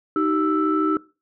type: tone cluster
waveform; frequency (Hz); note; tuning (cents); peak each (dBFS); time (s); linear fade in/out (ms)
sine; 311.3 / 384.1 / 1321; D#4 / G4 / E6; +1 / -35 / +3; -20 / -24 / -22; 0.16-0.97; 2
effects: noise-tail reverb RT60 0.3 s tail -20 dB re dry + tanh soft clip ceiling -9 dBFS